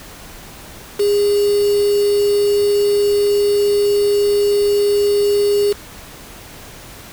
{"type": "tone with quantisation", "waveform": "sine", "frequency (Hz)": 408.3, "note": "G#4", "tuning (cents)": -29, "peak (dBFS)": -12, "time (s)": [0.99, 5.73], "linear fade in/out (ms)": 10, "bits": 4, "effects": ["pink hiss -37 dBFS RMS until 7.12 s"]}